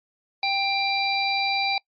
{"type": "harmonic tone", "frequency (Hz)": 789, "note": "G5", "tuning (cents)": 11, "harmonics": [1, 3, 5, 6], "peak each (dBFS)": [-25, -25, -28, -31], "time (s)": [0.43, 1.78], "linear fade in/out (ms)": 2, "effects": ["noise-tail reverb RT60 0.1 s tail -25 dB re dry", "MP3 48 kbps"]}